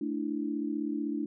sine chord, A suspended fourth, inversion none, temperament equal, 220 / 293.7 / 329.6 Hz, A3 / D4 / E4, 0 / 0 / 0 cents, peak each -36 / -32 / -36 dBFS, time 0.01-1.26 s, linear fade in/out 5 ms, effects none

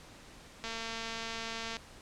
click train, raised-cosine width 0.2 ms, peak -22 dBFS, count 257, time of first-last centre 0.64-1.768 s, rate 227 Hz, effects pink hiss -53 dBFS RMS until 2.01 s + low-pass 8000 Hz 12 dB/octave

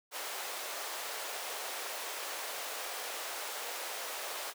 pink high-pass noise, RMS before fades -40 dBFS, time 0.11-4.54 s, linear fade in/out 50 ms, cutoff 490 Hz, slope 24 dB/octave, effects none

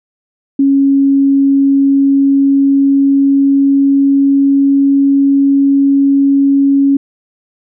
sine tone with pitch glide, 275.6 to 277.2 Hz, C#4 to C#4, -10 to 0 cents, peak -6 dBFS, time 0.59-6.97 s, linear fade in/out 5 ms, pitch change +10 cents, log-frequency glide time 1.48-4.98 s, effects none

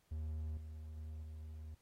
triangle tone with level steps, 77.78 Hz, D#2, in tune, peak -37 / -44 / -42 / -44 dBFS, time 0.11-1.75 s, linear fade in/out 10 ms, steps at 0.57 / 0.97 / 1.23 s, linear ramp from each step 2 ms, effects pink hiss -75 dBFS RMS until 1.81 s + AAC 48 kbps

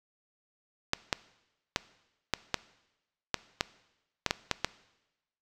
clicks, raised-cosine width 0.2 ms, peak -8 dBFS, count 11, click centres 0.934 / 1.128 / 1.761 / 2.337 / 2.543 / 3.343 / 3.609 / 4.263 / 4.309 / 4.513 / 4.646 s, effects noise-tail reverb RT60 1.0 s tail -19 dB re dry

